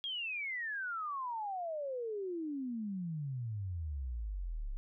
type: exponential sweep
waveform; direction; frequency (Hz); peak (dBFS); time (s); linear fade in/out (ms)
sine; down; 3308 to 32.1; -36; 0.04-4.77; 0
effects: none